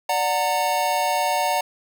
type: chord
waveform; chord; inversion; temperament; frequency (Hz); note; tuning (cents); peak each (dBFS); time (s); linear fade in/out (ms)
square; D augmented; none; just; 587.3 / 734.2 / 917.7; D5 / F#5 / A#5; 0 / -14 / -27; -27 / -24 / -24; 0.09-1.61; 5
effects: none